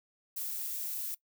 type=noise; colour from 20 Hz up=violet; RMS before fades=-37 dBFS; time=0.36-1.15 s; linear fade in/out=10 ms; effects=noise-tail reverb RT60 0.1 s tail -20 dB re dry